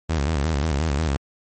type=tone with vibrato; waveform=sawtooth; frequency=75 Hz; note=D2; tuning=37 cents sharp; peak=-16 dBFS; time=0.09-1.17 s; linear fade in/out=10 ms; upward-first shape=square; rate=5.6 Hz; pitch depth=130 cents each way; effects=MP3 32 kbps